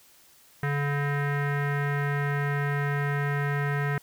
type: tone with low-pass filter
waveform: square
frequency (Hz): 143.1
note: D3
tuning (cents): -45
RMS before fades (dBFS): -27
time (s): 0.63-3.98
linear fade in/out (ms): 2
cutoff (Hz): 1800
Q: 4.7
effects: white hiss -57 dBFS RMS until 4.02 s